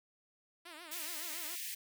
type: tone with vibrato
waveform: 5% pulse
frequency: 327.6 Hz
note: E4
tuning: 11 cents flat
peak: -37 dBFS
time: 0.65-1.56 s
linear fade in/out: 10 ms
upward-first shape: triangle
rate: 7.1 Hz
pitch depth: 180 cents each way
type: high-pass noise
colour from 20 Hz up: white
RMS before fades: -42 dBFS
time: 0.91-1.75 s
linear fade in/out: 10 ms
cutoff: 1700 Hz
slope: 96 dB/octave
effects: none